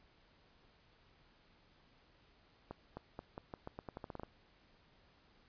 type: accelerating click train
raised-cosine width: 1 ms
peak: -30 dBFS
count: 14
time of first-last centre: 2.71-4.234 s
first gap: 260 ms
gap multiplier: 0.85
effects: pink hiss -68 dBFS RMS until 5.48 s + resampled to 11025 Hz